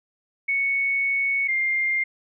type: tone pair in turn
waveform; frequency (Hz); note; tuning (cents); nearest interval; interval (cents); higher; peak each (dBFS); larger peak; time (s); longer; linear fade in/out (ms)
sine; 2217 / 2109; C#7 / C7; 0 / +13; minor second; 87; first; -20; neither; 0.48-1.48 / 1.48-2.04; first; 10
effects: none